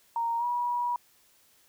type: tone with pitch glide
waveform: sine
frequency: 929 to 966.8 Hz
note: A#5 to B5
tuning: -6 to -37 cents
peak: -26 dBFS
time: 0.16-0.96 s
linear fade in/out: 2 ms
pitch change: +69 cents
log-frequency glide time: 0.38-0.45 s
effects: white hiss -63 dBFS RMS until 1.68 s